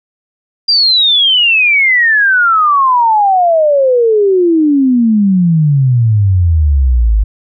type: exponential sweep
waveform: sine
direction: down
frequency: 4812 to 50 Hz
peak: -6 dBFS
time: 0.68-7.24 s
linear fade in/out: 10 ms
effects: none